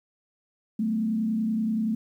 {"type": "tone with frequency modulation", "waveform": "sine", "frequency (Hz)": 220, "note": "A3", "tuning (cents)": 0, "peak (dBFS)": -23, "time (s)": [0.79, 1.95], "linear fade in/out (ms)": 5, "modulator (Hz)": 30.5, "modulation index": 0.58, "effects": ["10-bit"]}